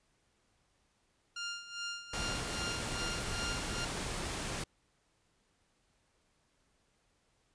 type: tone with tremolo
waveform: 15% pulse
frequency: 1400 Hz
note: F6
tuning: 4 cents sharp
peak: -30 dBFS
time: 1.36-3.85 s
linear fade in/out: 5 ms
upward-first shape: sine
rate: 2.5 Hz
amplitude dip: 75%
type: noise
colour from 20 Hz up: pink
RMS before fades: -38 dBFS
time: 2.13-4.64 s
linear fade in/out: 5 ms
effects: pink hiss -74 dBFS RMS until 7.54 s + resampled to 22050 Hz